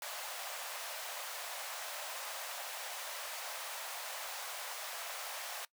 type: high-pass noise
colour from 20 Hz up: pink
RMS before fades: -43 dBFS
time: 0.02-5.65 s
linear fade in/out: 2 ms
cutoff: 560 Hz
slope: 48 dB/octave
effects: noise-tail reverb RT60 0.1 s tail -21 dB re dry